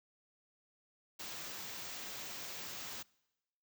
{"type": "band-stop noise", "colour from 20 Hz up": "white", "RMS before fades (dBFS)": -45, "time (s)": [1.19, 3.03], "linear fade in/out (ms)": 10, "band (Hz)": [7600, 15000], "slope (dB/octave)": 48, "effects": ["noise-tail reverb RT60 1.0 s tail -25 dB re dry", "high-pass 80 Hz 12 dB/octave"]}